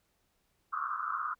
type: band-pass noise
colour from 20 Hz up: pink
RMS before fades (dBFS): -35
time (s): 0.72-1.35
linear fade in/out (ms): 20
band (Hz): 1100 to 1400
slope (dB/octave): 96
effects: pink hiss -75 dBFS RMS until 1.39 s